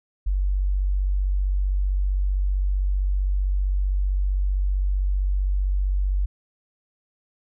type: tone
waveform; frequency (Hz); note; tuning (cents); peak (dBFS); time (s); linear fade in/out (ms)
sine; 47.73; G1; -45; -19; 0.26-6.26; 10
effects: none